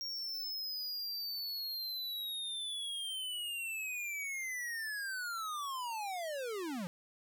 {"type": "linear sweep", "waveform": "square", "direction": "down", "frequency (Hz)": [5588, 164.81], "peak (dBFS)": -38, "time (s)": [0.01, 6.87], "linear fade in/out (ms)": 0, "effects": []}